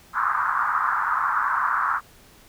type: band-pass noise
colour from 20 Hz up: pink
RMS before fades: -23 dBFS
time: 0.13-2.01 s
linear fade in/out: 50 ms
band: 1000 to 1500 Hz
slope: 48 dB/octave
effects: pink hiss -52 dBFS RMS until 2.48 s